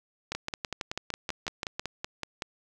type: two click trains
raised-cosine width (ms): 0.2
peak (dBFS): -15 / -14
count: 12 / 10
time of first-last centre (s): 0.35-2.422 / 0.32-1.795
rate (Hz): 5.31 / 6.1
effects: none